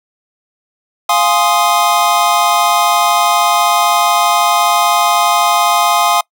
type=chord; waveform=square; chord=F minor seventh; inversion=none; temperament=equal; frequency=698.5 / 830.6 / 1046.5 / 1244.5 Hz; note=F5 / Ab5 / C6 / Eb6; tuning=0 / 0 / 0 / 0 cents; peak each=-16 dBFS; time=1.09-6.21 s; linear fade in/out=5 ms; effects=noise-tail reverb RT60 0.1 s tail -25 dB re dry